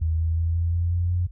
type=tone with pitch steps; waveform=sine; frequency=80.4 / 81.71 / 83.04 / 84.4 / 85.77 / 87.17 / 88.59 Hz; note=E2 / E2 / E2 / E2 / F2 / F2 / F2; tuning=-43 / -15 / +13 / +41 / -31 / -3 / +25 cents; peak=-20 dBFS; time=0.01-1.27 s; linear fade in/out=10 ms; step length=180 ms; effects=added 50 Hz sine -39 dBFS peak until 1.31 s